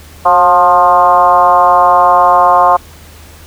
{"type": "tone with frequency modulation", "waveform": "sine", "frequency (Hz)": 886, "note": "A5", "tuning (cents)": 12, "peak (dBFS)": -4, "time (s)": [0.25, 2.77], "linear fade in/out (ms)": 10, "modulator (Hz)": 173, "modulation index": 1.7, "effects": ["added 78 Hz sine -36 dBFS peak until 3.46 s", "pink hiss -38 dBFS RMS until 3.46 s"]}